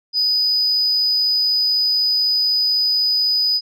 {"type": "tone", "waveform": "sine", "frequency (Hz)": 4978, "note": "D#8", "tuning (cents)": 0, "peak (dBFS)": -13, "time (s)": [0.13, 3.61], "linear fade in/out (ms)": 50, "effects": ["tanh soft clip ceiling -12 dBFS"]}